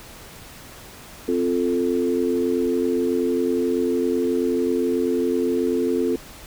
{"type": "chord", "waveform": "sine", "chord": "F major", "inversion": "second", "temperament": "equal", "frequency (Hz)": [261.6, 349.2, 440], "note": ["C4", "F4", "A4"], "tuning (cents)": [0, 0, 0], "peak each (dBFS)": -23, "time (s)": [1.28, 6.16], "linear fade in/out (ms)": 5, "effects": ["pink hiss -42 dBFS RMS until 6.46 s"]}